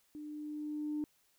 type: tone with level ramp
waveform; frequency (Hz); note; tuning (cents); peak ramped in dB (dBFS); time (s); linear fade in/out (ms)
sine; 300; D4; +37; -43 to -32; 0.15-1.04; 0
effects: tanh soft clip ceiling -29 dBFS + white hiss -72 dBFS RMS until 1.38 s